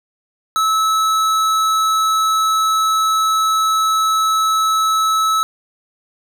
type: tone with tanh clipping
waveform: sine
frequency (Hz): 1300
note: E6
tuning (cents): -24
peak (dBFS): -15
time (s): 0.56-5.43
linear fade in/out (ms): 0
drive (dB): 18
effects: none